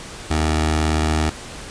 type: tone with notch filter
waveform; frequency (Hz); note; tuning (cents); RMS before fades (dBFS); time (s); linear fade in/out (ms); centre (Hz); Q
15% pulse; 77.78; D#2; 0; -19; 0.3-1.3; 10; 180; 1.2
effects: pink hiss -35 dBFS RMS until 1.7 s + resampled to 22050 Hz